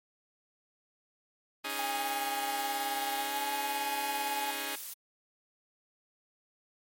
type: chord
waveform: 5% pulse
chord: C# suspended second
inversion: none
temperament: just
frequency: 277.2 / 311.8 / 415.8 Hz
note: C#4 / D#4 / G#4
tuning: 0 / +4 / +2 cents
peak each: -29 dBFS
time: 1.64-4.76 s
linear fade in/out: 10 ms
type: noise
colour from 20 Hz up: blue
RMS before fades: -41 dBFS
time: 1.69-4.94 s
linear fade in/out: 10 ms
type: tone with pitch glide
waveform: sine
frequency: 813 to 849.5 Hz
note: G#5 to G#5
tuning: -37 to +39 cents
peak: -33 dBFS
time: 1.79-4.51 s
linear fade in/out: 2 ms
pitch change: +76 cents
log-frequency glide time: 3.16-3.4 s
effects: MP3 64 kbps